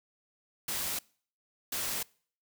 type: noise bursts at uneven times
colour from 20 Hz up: white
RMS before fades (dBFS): -34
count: 2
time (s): 0.68-0.99 / 1.72-2.03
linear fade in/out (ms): 5
effects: noise-tail reverb RT60 0.5 s tail -25 dB re dry